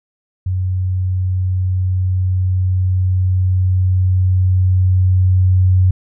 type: tone with level ramp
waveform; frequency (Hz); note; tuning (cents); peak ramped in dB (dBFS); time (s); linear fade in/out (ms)
sine; 92.5; F#2; 0; -15 to -8; 0.46-5.91; 5
effects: none